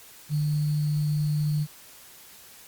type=tone with sample-and-hold; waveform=sine; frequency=149.9 Hz; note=D3; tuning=36 cents sharp; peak=-22 dBFS; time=0.29-1.67 s; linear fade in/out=50 ms; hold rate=4410 Hz; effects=white hiss -49 dBFS RMS until 2.67 s + Opus 48 kbps